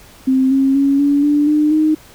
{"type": "tone with pitch steps", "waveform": "sine", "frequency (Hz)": [262.3, 269.7, 277.3, 285.1, 293.1, 301.3, 309.8], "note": ["C4", "C#4", "C#4", "C#4", "D4", "D4", "D#4"], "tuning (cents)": [4, -47, 1, 49, -3, 44, -7], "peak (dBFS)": -10, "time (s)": [0.27, 1.95], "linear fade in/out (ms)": 10, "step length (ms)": 240, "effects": ["pink hiss -43 dBFS RMS until 2.14 s"]}